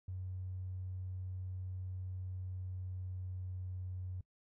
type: tone with pitch glide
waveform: triangle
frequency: 92.5 to 91.81 Hz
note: F#2 to F#2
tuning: 0 to -13 cents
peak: -36 dBFS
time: 0.08-4.21 s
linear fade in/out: 5 ms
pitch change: -13 cents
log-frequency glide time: 2.13-3.86 s
effects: noise-tail reverb RT60 0.1 s tail -24 dB re dry + tanh soft clip ceiling -37 dBFS